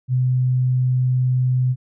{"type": "tone", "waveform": "sine", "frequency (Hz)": 127.2, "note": "C3", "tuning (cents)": -48, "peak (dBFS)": -15, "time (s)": [0.08, 1.76], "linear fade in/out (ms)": 50, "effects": []}